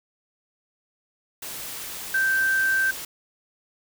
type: tone in noise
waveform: sine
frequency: 1562 Hz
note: G6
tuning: 7 cents flat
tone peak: -19 dBFS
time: 2.14-2.91 s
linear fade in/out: 5 ms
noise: white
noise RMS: -35 dBFS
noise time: 1.42-3.05 s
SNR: +13 dB
effects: none